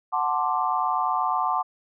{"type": "chord", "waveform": "sine", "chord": "D dominant seventh", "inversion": "first", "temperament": "equal", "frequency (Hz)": [740, 880, 1046.5, 1174.7], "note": ["F#5", "A5", "C6", "D6"], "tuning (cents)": [0, 0, 0, 0], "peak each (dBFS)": -27, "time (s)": [0.12, 1.63], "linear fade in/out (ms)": 20, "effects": []}